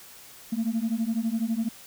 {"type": "beating tone pair", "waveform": "sine", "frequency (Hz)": [220, 232], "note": ["A3", "A#3"], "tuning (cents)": [0, -8], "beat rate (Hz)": 12, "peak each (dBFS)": -26, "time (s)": [0.52, 1.69], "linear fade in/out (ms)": 10, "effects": ["tanh soft clip ceiling -20 dBFS", "white hiss -48 dBFS RMS until 1.86 s"]}